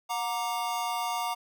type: chord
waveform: square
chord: Gb augmented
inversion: none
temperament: equal with one note detuned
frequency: 724.8 / 932.3 / 1174.7 Hz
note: Gb5 / Bb5 / D6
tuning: -36 / 0 / 0 cents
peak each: -34 / -33 / -36 dBFS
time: 0.09-1.35 s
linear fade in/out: 20 ms
effects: none